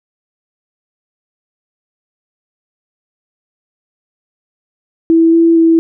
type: tone with pitch steps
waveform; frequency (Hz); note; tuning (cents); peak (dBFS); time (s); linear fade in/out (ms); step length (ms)
sine; 328.7 / 332.5 / 328.4; E4 / E4 / E4; -5 / +15 / -6; -5; 5.1-5.79; 0; 230
effects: none